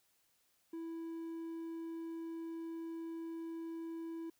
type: tone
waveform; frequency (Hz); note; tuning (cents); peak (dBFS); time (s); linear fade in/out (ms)
triangle; 329.6; E4; 0; -39; 0.73-4.3; 5
effects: white hiss -75 dBFS RMS until 4.39 s